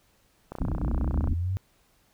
click train, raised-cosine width 1 ms, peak -22 dBFS, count 24, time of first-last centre 0.52-1.274 s, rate 30.5 Hz
pink low-pass noise, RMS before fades -29 dBFS, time 0.6-1.34 s, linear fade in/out 10 ms, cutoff 320 Hz, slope 96 dB/octave
sine exponential sweep, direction up, 57.2 to 98 Hz, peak -25 dBFS, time 0.82-1.57 s, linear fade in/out 0 ms
effects pink hiss -65 dBFS RMS until 2.13 s

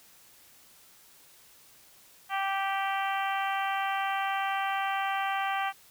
harmonic tone, 390.5 Hz, G4, 7 cents flat, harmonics 2 / 3 / 4 / 5 / 6 / 7 / 8, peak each -30 / -34 / -36 / -38 / -40 / -41 / -42 dBFS, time 2.29-5.73 s, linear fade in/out 50 ms, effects white hiss -57 dBFS RMS until 5.9 s

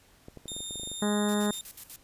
clicks, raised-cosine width 2 ms, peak -30 dBFS, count 12, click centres 0.284 / 0.373 / 0.457 / 0.518 / 0.565 / 0.605 / 0.709 / 0.757 / 0.797 / 0.834 / 0.874 / 0.916 s
20% pulse tone, 3647 Hz, A#7, 39 cents flat, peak -30 dBFS, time 0.48-1.61 s, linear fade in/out 0 ms
harmonic tone, 207.7 Hz, G#3, in tune, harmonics 1 / 2 / 3 / 4 / 5 / 6 / 7 / 8 / 9, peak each -26 / -32 / -36 / -38 / -40 / -42 / -43 / -44 / -45 dBFS, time 1.02-1.51 s, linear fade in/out 2 ms
blue noise with tremolo, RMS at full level -42 dBFS, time 1.28-1.97 s, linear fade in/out 10 ms, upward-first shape square, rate 8.1 Hz, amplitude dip 80%
effects pink hiss -60 dBFS RMS until 2.03 s + resampled to 32000 Hz

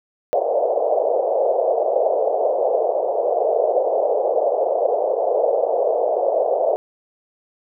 pink band-pass noise, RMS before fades -19 dBFS, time 0.33-6.76 s, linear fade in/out 0 ms, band 470 to 700 Hz, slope 48 dB/octave, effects none

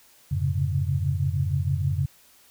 sine tone cluster, 89.4 / 104.8 / 134.1 / 140.5 Hz, F2 / G#2 / C3 / C#3, +41 / +16 / +43 / +24 cents, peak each -26 / -30 / -28 / -27 dBFS, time 0.31-2.06 s, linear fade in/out 10 ms, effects white hiss -56 dBFS RMS until 2.5 s

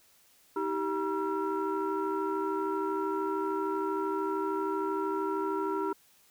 sine tone cluster, 317.8 / 390.8 / 957 / 1356 Hz, D#4 / G4 / A#5 / E6, +37 / -5 / +45 / +49 cents, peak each -34 / -31 / -34 / -37 dBFS, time 0.56-5.93 s, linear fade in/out 5 ms, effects tanh soft clip ceiling -21 dBFS + white hiss -63 dBFS RMS until 6.3 s

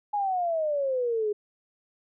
sine exponential sweep, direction down, 840 to 410 Hz, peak -24 dBFS, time 0.13-1.33 s, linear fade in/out 10 ms, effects none

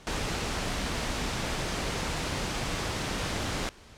pink noise, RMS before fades -31 dBFS, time 0.07-3.69 s, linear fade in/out 0 ms, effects pink hiss -52 dBFS RMS until 3.97 s + low-pass 7000 Hz 12 dB/octave

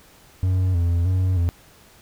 triangle tone with vibrato, 89.2 Hz, F2, 37 cents sharp, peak -15 dBFS, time 0.43-1.49 s, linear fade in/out 0 ms, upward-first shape square, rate 1.6 Hz, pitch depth 67 cents each way, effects pink hiss -51 dBFS RMS until 2.01 s

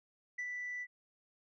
sine tone with ADSR envelope, 1975.5 Hz, B6, in tune, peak -33 dBFS, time 0.38-0.87 s, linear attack 12 ms, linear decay 59 ms, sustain -4 dB, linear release 51 ms, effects tanh soft clip ceiling -35 dBFS

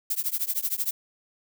violet noise with tremolo, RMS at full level -24 dBFS, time 0.1-0.91 s, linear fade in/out 5 ms, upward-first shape triangle, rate 13 Hz, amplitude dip 100%, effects none

